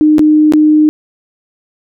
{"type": "tone with dropouts", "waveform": "sine", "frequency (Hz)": 305.5, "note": "D#4", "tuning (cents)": -32, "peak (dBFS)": -4, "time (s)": [0.01, 0.89], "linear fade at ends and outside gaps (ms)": 0, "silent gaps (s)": [[0.183, 0.193], [0.523, 0.536]], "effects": []}